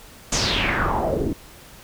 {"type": "noise with low-pass filter sweep", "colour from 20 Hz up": "pink", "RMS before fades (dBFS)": -22, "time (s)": [0.32, 1.33], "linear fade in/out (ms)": 5, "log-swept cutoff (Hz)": [7000, 280], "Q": 4.1, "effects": ["pink hiss -45 dBFS RMS until 1.83 s"]}